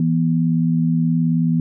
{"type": "tone pair together", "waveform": "sine", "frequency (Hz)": [164.81, 243.7], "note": ["E3", "B3"], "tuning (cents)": [0, -23], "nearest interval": "perfect fifth", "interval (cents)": 677, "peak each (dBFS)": [-16, -19], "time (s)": [0, 1.6], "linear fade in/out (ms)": 2, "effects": []}